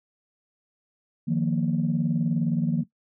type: chord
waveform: sine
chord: Eb suspended second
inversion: none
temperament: equal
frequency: 155.56 / 174.61 / 233.1 Hz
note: Eb3 / F3 / Bb3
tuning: 0 / 0 / 0 cents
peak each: -25 dBFS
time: 1.27-2.84 s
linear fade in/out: 20 ms
effects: noise-tail reverb RT60 0.1 s tail -17 dB re dry + tanh soft clip ceiling -14 dBFS